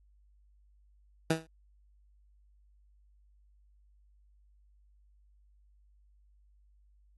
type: tone with exponential decay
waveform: 15% pulse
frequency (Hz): 161.3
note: E3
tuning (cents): -37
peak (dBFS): -16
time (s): 1.3-1.47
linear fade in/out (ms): 5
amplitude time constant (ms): 36
effects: added 50 Hz sine -61 dBFS peak until 7.17 s + AAC 32 kbps